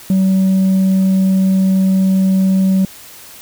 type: tone with tanh clipping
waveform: sine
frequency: 190.2 Hz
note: F#3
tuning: 48 cents sharp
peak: -10 dBFS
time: 0.1-2.85 s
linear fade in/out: 2 ms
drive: 2 dB
effects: white hiss -37 dBFS RMS until 3.41 s